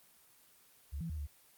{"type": "tone with pitch steps", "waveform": "sine", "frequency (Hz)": [71, 165.8, 77.4, 72.8], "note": ["C#2", "E3", "D#2", "D2"], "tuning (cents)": [42, 10, -9, -15], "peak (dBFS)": -37, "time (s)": [0.92, 1.272], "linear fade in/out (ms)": 20, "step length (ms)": 88, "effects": ["white hiss -64 dBFS RMS until 1.57 s", "Opus 24 kbps"]}